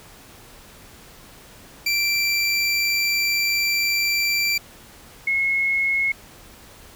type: tone pair in turn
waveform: 25% pulse / sine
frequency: 2349 / 2173 Hz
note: D7 / C#7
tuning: 0 / -35 cents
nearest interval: minor second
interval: 135 cents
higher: first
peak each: -15 / -18 dBFS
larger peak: first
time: 1.86-4.58 / 5.27-6.12 s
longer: first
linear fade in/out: 5 ms
effects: pink hiss -46 dBFS RMS until 6.95 s